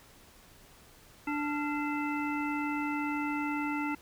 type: harmonic tone with a mistuned harmonic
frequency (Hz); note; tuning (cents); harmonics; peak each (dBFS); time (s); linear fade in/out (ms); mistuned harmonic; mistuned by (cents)
293.7; D4; 0; 1 / 3 / 5 / 7 / 9; -32 / -37 / -39 / -40 / -42; 1.27-3.95; 5; 5; -110
effects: pink hiss -57 dBFS RMS until 4.01 s